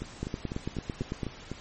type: two click trains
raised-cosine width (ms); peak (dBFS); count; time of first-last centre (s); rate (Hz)
3; -18 / -21; 10 / 7; 0.23-1.232 / 0.02-1.516; 8.98 / 4.01
effects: pink hiss -47 dBFS RMS until 1.6 s + MP3 32 kbps